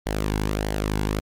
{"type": "tone with flanger", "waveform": "sawtooth", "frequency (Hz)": 51.91, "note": "G#1", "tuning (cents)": 0, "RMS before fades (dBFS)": -25, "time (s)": [0.06, 1.2], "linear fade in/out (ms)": 0, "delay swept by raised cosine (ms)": [0.78, 1.64], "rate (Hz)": 1.6, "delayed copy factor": -0.55, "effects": ["MP3 96 kbps"]}